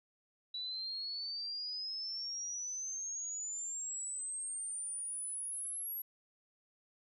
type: exponential sweep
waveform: sine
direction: up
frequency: 3924 to 11610 Hz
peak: -38 dBFS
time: 0.54-6.02 s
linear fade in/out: 5 ms
effects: none